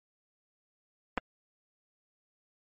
clicks, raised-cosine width 0.5 ms, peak -14 / -16 dBFS, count 2, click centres 1.176 / 1.18 s, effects MP3 32 kbps

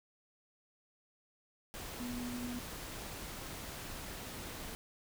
sine tone in noise, 244.4 Hz, B3, 18 cents flat, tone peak -39 dBFS, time 2-2.59 s, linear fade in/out 0 ms, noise pink, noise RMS -45 dBFS, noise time 1.74-4.75 s, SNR +3 dB, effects none

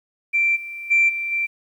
sine tone with level steps, 2351 Hz, D7, 1 cent sharp, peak -15 / -30 / -12 / -23 / -19 dBFS, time 0.33-1.47 s, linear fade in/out 20 ms, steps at 0.55 / 0.9 / 1.08 / 1.31 s, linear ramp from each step 20 ms, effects tanh soft clip ceiling -8 dBFS + 9-bit

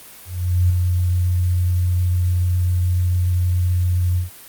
sine tone with ADSR envelope, 89.3 Hz, F2, 39 cents sharp, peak -11 dBFS, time 0.25-4.3 s, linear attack 450 ms, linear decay 4 ms, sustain -4 dB, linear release 130 ms, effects white hiss -41 dBFS RMS until 4.48 s + Opus 32 kbps

